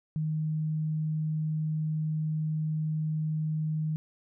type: tone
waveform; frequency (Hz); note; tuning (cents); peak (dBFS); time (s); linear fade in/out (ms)
sine; 155.56; D#3; 0; -27; 0.16-3.96; 0
effects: none